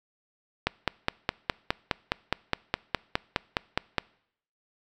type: click train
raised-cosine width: 0.3 ms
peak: -7 dBFS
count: 17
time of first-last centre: 0.67-3.983 s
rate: 4.83 Hz
effects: noise-tail reverb RT60 0.7 s tail -24 dB re dry